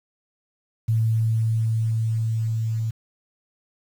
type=tone with level ramp; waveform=sine; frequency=112.1 Hz; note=A2; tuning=33 cents sharp; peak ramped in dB=-17 to -22 dBFS; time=0.88-2.91 s; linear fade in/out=10 ms; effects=8-bit